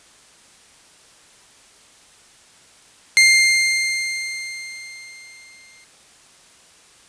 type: tone with exponential decay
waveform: sawtooth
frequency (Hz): 2106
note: C7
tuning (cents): +11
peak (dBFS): -5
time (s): 3.17-5.84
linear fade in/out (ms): 0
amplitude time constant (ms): 580
effects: white hiss -50 dBFS RMS until 7.08 s + resampled to 22050 Hz